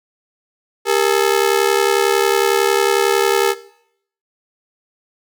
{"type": "ring-modulated tone", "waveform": "sawtooth", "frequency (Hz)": 432, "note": "A4", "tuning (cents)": -32, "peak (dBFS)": -6, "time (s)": [0.85, 3.55], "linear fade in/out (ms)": 50, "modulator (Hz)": 35.5, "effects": ["noise-tail reverb RT60 0.7 s tail -18 dB re dry"]}